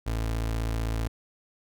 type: tone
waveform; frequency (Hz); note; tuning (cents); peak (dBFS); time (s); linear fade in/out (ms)
30% pulse; 55.7; A1; +22; -24; 0.06-1.08; 10
effects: none